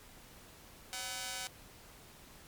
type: tone with amplitude modulation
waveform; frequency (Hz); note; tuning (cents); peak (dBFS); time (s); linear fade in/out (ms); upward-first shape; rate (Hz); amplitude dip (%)
5% pulse; 754; F#5; +32; -23; 0.93-1.47; 0; sine; 217; 95
effects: pink hiss -56 dBFS RMS until 2.47 s + MP3 96 kbps